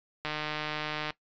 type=click train; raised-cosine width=0.3 ms; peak=-17 dBFS; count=131; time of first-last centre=0.25-1.105 s; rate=152 Hz; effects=noise-tail reverb RT60 0.1 s tail -18 dB re dry + resampled to 16000 Hz